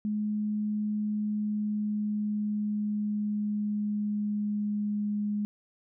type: tone with pitch glide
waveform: sine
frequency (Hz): 210.8 to 207.7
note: G#3 to G#3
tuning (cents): +26 to 0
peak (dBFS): -27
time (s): 0.05-5.45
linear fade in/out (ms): 0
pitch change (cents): -26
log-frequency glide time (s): 0.95-5.06
effects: none